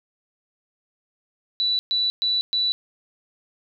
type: tone bursts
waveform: sine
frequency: 3957 Hz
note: B7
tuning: 3 cents sharp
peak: -19 dBFS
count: 4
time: 1.6-2.72 s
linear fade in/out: 0 ms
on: 190 ms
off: 120 ms
effects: none